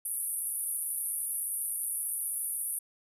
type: band-pass noise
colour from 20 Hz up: white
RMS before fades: -34 dBFS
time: 0.05-2.79 s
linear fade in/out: 5 ms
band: 9400 to 12000 Hz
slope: 96 dB/octave
effects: none